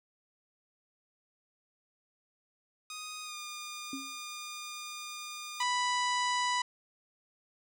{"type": "tone with pitch glide", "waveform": "10% pulse", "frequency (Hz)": [1244.5, 1211.2], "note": ["D#6", "D#6"], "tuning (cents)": [0, -47], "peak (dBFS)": -32, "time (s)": [2.9, 5.63], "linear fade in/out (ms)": 2, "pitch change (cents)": -47, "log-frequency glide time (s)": [3.23, 3.36]}
{"type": "tone with exponential decay", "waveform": "sine", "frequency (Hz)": 270.9, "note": "C#4", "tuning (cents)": -40, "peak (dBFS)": -34, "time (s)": [3.93, 4.21], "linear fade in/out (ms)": 2, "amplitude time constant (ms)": 59}
{"type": "harmonic tone", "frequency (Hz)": 987.8, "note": "B5", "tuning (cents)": 0, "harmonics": [1, 2, 3, 4, 5, 6, 7, 8, 9], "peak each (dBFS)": [-30, -35, -39, -40, -42, -46, -43, -49, -50], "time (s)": [5.6, 6.62], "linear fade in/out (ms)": 5}
{"effects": []}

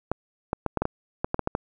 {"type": "clicks", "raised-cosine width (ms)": 1, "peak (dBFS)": -10, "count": 11, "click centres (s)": [0.116, 0.531, 0.663, 0.773, 0.82, 0.854, 1.245, 1.344, 1.393, 1.474, 1.551], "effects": []}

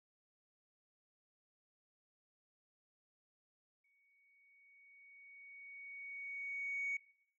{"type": "tone with exponential growth", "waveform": "sine", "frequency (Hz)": 2236, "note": "C#7", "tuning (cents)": 14, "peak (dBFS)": -34, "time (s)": [3.84, 6.97], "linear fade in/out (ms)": 5, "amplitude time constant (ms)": 680, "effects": ["noise-tail reverb RT60 0.6 s tail -18 dB re dry", "tanh soft clip ceiling -32 dBFS"]}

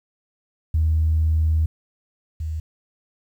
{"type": "tone pair in turn", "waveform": "sine", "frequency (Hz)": [79.2, 78.89], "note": ["D#2", "D#2"], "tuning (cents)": [31, 24], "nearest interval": "unison", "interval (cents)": 7, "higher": "first", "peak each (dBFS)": [-15, -24], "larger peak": "first", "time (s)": [[0.74, 1.66], [2.4, 2.6]], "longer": "first", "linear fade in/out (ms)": 5, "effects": ["tanh soft clip ceiling -11 dBFS", "9-bit"]}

